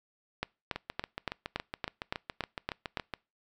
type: two click trains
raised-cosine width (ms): 0.3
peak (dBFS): -19 / -15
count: 18 / 10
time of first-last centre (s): 0.76-3.138 / 0.43-2.972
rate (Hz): 7.15 / 3.54
effects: noise-tail reverb RT60 0.3 s tail -25 dB re dry